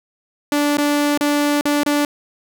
sawtooth tone with dropouts, 291.6 Hz, D4, 12 cents flat, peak -11 dBFS, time 0.52-2.05 s, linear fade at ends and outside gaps 2 ms, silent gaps 0.772-0.782 / 1.176-1.209 / 1.611-1.654 / 1.834-1.862 s, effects none

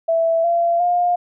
sine tone with pitch steps, 660 / 683.3 / 707.4 Hz, E5 / F5 / F5, +2 / -38 / +22 cents, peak -14 dBFS, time 0.08-1.16 s, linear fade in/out 10 ms, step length 360 ms, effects none

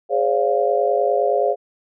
sine chord, D half-diminished seventh, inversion second, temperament equal with one note detuned, 415.3 / 523.3 / 572.9 / 698.5 Hz, Ab4 / C5 / D5 / F5, 0 / 0 / -43 / 0 cents, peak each -21 dBFS, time 0.09-1.56 s, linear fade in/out 50 ms, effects none

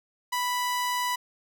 sawtooth tone, 987.8 Hz, B5, in tune, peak -22 dBFS, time 0.32-1.16 s, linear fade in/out 10 ms, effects none

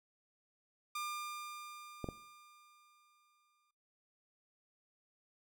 sawtooth tone with exponential decay, 1200 Hz, D6, 37 cents sharp, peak -34 dBFS, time 0.95-3.71 s, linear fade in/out 5 ms, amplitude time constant 600 ms
clicks, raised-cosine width 2 ms, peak -25 dBFS, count 2, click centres 2.043 / 2.088 s
effects noise-tail reverb RT60 0.5 s tail -20 dB re dry

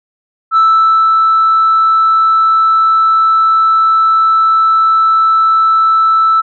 sine tone with ADSR envelope, 1318.5 Hz, E6, in tune, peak -3 dBFS, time 0.51-6.42 s, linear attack 55 ms, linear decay 520 ms, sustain -2 dB, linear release 24 ms, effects tanh soft clip ceiling -3 dBFS

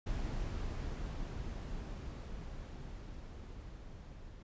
brown noise with level ramp, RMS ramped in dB -37 to -51 dBFS, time 0.06-4.43 s, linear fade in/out 10 ms, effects resampled to 16000 Hz

